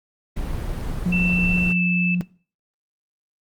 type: noise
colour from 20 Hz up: brown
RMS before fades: -27 dBFS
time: 0.36-1.73 s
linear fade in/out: 10 ms
type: tone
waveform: sine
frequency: 178 Hz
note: F3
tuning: 33 cents sharp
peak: -18 dBFS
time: 1.06-2.21 s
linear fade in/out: 0 ms
type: tone with pitch glide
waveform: sine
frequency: 2672 to 2632 Hz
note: E7 to E7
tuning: +23 to -3 cents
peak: -21 dBFS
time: 1.12-2.15 s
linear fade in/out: 5 ms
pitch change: -26 cents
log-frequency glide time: 1.69-1.8 s
effects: noise-tail reverb RT60 0.4 s tail -20 dB re dry + Opus 24 kbps